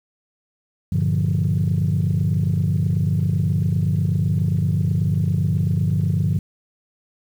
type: chord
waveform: sine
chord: G minor seventh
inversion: none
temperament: equal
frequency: 98 / 116.54 / 146.83 / 174.61 Hz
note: G2 / Bb2 / D3 / F3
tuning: 0 / 0 / 0 / 0 cents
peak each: -20 / -25 / -20 / -22 dBFS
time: 0.92-6.39 s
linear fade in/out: 5 ms
effects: tanh soft clip ceiling -11 dBFS + 8-bit